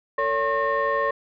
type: tone cluster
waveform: sine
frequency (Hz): 452.5 / 564 / 1077 / 1826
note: A4 / C#5 / C6 / A#6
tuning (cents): +48 / +30 / +50 / -36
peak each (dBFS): -27 / -24 / -23 / -27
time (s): 0.18-1.11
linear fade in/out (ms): 5
effects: tanh soft clip ceiling -14 dBFS